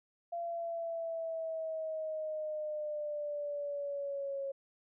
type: linear sweep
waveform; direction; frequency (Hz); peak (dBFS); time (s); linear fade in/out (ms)
sine; down; 686 to 547; -35; 0.32-4.52; 10
effects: none